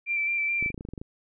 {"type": "tone with vibrato", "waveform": "sine", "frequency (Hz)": 2349, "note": "D7", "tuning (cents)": 0, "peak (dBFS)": -24, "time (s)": [0.06, 0.72], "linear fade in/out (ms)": 50, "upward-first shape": "square", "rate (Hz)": 4.7, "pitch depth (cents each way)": 18}
{"type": "clicks", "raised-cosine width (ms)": 3, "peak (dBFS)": -24, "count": 11, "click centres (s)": [0.626, 0.661, 0.703, 0.744, 0.778, 0.809, 0.851, 0.888, 0.936, 0.978, 1.015]}
{"effects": []}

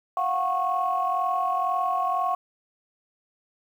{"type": "tone cluster", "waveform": "sine", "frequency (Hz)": [698, 740, 1097], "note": ["F5", "F#5", "C#6"], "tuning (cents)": [-1, 0, -18], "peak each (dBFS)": [-28, -26, -25], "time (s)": [0.17, 2.35], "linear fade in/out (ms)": 2, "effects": ["tanh soft clip ceiling -14 dBFS", "9-bit"]}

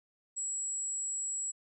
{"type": "tone", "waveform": "sine", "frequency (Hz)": 7750, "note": "B8", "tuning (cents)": -34, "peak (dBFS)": -33, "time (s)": [0.36, 1.52], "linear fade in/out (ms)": 20, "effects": []}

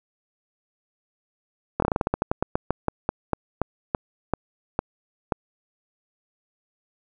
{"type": "slowing click train", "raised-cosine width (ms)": 1, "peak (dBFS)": -7, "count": 22, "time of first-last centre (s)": [1.8, 5.322], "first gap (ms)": 23, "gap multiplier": 1.17, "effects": []}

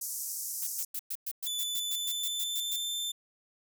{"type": "band-pass noise", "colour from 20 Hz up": "white", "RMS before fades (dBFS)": -37, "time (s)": [0.01, 0.85], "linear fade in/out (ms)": 5, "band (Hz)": [5500, 15000], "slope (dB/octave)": 48}
{"type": "noise bursts", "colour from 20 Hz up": "violet", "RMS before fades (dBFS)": -35, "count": 14, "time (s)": [0.62, 2.764], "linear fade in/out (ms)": 5, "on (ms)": 51, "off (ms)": 110}
{"type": "tone with pitch glide", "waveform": "sawtooth", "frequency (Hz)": [3486, 3555], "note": ["A7", "A7"], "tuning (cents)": [-17, 17], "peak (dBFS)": -29, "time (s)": [1.46, 3.12], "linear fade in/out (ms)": 10, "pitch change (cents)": 34, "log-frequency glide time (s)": [1.59, 2.81]}
{"effects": []}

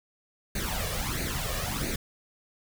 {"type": "noise with flanger", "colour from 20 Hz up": "pink", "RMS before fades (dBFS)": -31, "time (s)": [0.55, 1.96], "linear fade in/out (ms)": 5, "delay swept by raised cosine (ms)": [0.46, 1.76], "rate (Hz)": 1.5, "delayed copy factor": 0.7, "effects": []}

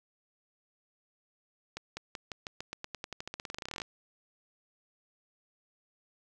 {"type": "accelerating click train", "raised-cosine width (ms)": 0.2, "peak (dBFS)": -21, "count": 28, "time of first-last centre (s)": [1.77, 3.818], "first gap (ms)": 200, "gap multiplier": 0.91, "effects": []}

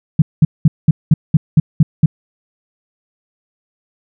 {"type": "tone bursts", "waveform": "sine", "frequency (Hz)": 155, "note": "D#3", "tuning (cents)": -6, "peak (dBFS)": -3, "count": 9, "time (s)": [0.19, 2.06], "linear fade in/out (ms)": 5, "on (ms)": 30, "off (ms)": 200, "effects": []}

